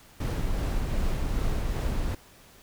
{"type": "noise with tremolo", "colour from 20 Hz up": "brown", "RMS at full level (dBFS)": -26, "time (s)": [0.2, 2.15], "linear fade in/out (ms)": 5, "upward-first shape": "triangle", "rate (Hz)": 2.6, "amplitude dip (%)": 25, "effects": ["pink hiss -54 dBFS RMS until 2.62 s"]}